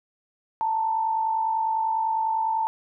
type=tone pair together; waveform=sine; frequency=887 / 937 Hz; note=A5 / A#5; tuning=+14 / +9 cents; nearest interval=minor second; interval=95 cents; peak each=-22 / -32 dBFS; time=0.61-2.67 s; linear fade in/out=0 ms; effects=none